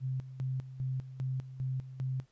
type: tone with tremolo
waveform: sine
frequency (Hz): 130.6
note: C3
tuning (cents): -3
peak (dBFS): -31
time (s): 0-2.26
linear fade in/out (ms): 50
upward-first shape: square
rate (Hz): 2.5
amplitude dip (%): 75
effects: pink hiss -72 dBFS RMS until 2.31 s + resampled to 16000 Hz